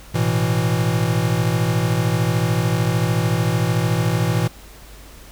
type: chord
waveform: square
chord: A suspended second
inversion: none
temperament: equal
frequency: 110 / 123.47 / 164.81 Hz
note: A2 / B2 / E3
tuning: 0 / 0 / 0 cents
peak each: -22 dBFS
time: 0.14-4.48 s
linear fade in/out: 10 ms
effects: added 50 Hz sine -42 dBFS peak until 5.31 s + pink hiss -44 dBFS RMS until 5.31 s